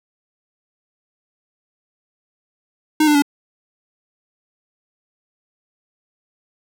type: tone with pitch steps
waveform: square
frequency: 308.2 / 297.4 / 286.9 Hz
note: D#4 / D4 / D4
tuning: -16 / +22 / -40 cents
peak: -12 dBFS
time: 3-3.222 s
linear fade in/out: 5 ms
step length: 74 ms
effects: none